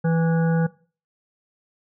harmonic tone with a mistuned harmonic, 165 Hz, E3, 2 cents sharp, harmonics 1 / 3 / 5 / 7 / 9 / 10, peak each -18 / -26 / -33 / -43 / -35 / -41 dBFS, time 0.04-0.67 s, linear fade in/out 10 ms, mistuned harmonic 9, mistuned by -30 cents, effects noise-tail reverb RT60 0.4 s tail -20 dB re dry

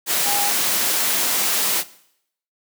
sine tone in noise, 813 Hz, G#5, 37 cents flat, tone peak -23 dBFS, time 0.24-0.52 s, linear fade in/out 50 ms, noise white, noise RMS -20 dBFS, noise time 0.06-1.84 s, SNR -6 dB, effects noise-tail reverb RT60 0.7 s tail -18 dB re dry + high-pass 200 Hz 12 dB/octave

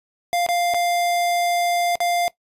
square tone with dropouts, 698.5 Hz, F5, in tune, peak -19 dBFS, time 0.33-2.28 s, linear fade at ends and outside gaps 0 ms, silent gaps 0.464-0.488 / 0.738-0.744 / 1.955-2.004 s, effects noise-tail reverb RT60 0.1 s tail -18 dB re dry + resampled to 32000 Hz

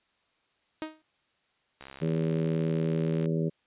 sawtooth tone with exponential decay, 312.9 Hz, D#4, 10 cents sharp, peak -26 dBFS, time 0.82-1.02 s, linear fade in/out 0 ms, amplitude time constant 43 ms
click train, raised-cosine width 0.3 ms, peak -28 dBFS, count 99, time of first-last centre 1.81-3.258 s, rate 67.7 Hz
harmonic tone, 80.9 Hz, E2, 32 cents flat, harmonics 2 / 3 / 4 / 5 / 6 / 7, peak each -27 / -35 / -36 / -33 / -40 / -39 dBFS, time 2.01-3.5 s, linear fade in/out 20 ms
effects white hiss -71 dBFS RMS until 3.66 s + resampled to 8000 Hz

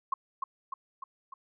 sine tone with echo, 1077 Hz, C6, 50 cents sharp, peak -25 dBFS, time 0.12-0.14 s, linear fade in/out 5 ms, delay 300 ms, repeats 4, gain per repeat -4 dB, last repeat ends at 1.34 s, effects none

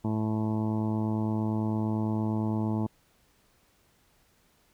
harmonic tone, 108.8 Hz, A2, 19 cents flat, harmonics 1 / 2 / 3 / 4 / 5 / 6 / 7 / 8 / 9 / 10, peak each -30 / -29 / -34 / -43 / -47 / -43 / -49 / -41 / -47 / -51 dBFS, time 0.04-2.87 s, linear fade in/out 10 ms, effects pink hiss -66 dBFS RMS until 4.73 s

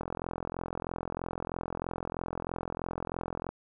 click train, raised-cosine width 1 ms, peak -20 dBFS, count 151, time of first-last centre 0.01-3.49 s, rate 43.1 Hz, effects none

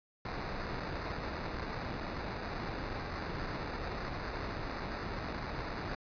pink noise with sample-and-hold, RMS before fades -39 dBFS, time 0.25-5.95 s, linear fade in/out 2 ms, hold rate 3150 Hz, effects resampled to 11025 Hz

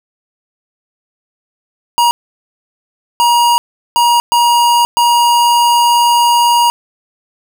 square tone bursts at uneven times, 951 Hz, A#5, 34 cents sharp, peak -8 dBFS, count 5, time 1.98-2.11 / 3.2-3.58 / 3.96-4.2 / 4.32-4.85 / 4.97-6.7 s, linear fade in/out 0 ms, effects 7-bit

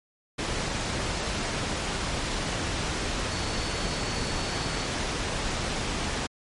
sine tone in noise, 4435 Hz, C#8, in tune, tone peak -39 dBFS, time 3.31-4.86 s, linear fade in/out 10 ms, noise pink, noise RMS -29 dBFS, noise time 0.38-6.27 s, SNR -13 dB, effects low-pass 7000 Hz 12 dB/octave + MP3 48 kbps

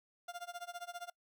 30% pulse tone with tremolo, 700 Hz, F5, 4 cents sharp, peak -38 dBFS, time 0.28-1.1 s, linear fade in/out 5 ms, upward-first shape sine, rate 15 Hz, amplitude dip 95%, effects noise-tail reverb RT60 0.1 s tail -25 dB re dry

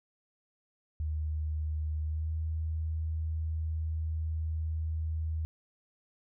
sine tone with pitch glide, 77.1 to 79.45 Hz, D#2 to D#2, -15 to +37 cents, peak -30 dBFS, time 1-5.45 s, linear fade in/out 0 ms, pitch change +52 cents, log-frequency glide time 2.05-2.32 s, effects none

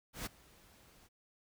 pink noise with ADSR envelope, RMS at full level -39 dBFS, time 0.13-1.09 s, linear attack 130 ms, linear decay 16 ms, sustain -24 dB, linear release 32 ms, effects none

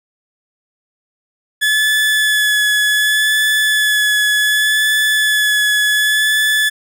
30% pulse tone with vibrato, 1715 Hz, A6, 45 cents flat, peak -9 dBFS, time 1.61-6.7 s, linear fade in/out 20 ms, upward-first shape sine, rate 0.67 Hz, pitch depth 17 cents each way, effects none

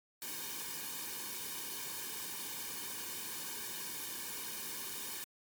white noise with comb filter, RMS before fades -42 dBFS, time 0.22-5.24 s, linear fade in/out 0 ms, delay 1.5 ms, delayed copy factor -1, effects MP3 96 kbps

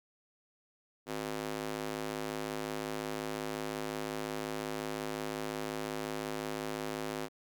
square tone with high-pass filter, 52.8 Hz, G#1, 29 cents sharp, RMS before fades -38 dBFS, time 1.06-7.29 s, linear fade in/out 50 ms, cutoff 310 Hz, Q 1.1, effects none

